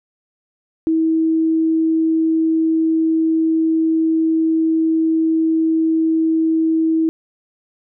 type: tone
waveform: sine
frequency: 322.2 Hz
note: E4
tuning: 39 cents flat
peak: -13 dBFS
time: 0.87-7.09 s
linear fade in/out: 0 ms
effects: none